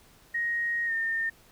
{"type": "tone with pitch glide", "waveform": "sine", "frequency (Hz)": [1875, 1817.4], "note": ["A#6", "A#6"], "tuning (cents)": [10, -44], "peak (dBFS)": -26, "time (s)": [0.34, 1.3], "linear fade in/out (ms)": 10, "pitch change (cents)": -54, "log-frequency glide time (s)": [0.86, 0.92], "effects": ["pink hiss -58 dBFS RMS until 1.51 s"]}